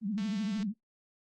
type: tone with vibrato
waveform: sine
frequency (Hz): 205.7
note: G#3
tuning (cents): -16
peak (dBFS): -30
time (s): 0.01-0.74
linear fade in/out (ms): 50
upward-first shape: triangle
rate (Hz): 13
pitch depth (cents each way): 190
type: click train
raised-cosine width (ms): 0.2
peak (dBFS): -30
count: 101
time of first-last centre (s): 0.18-0.628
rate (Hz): 223
effects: noise-tail reverb RT60 0.1 s tail -18 dB re dry + Opus 32 kbps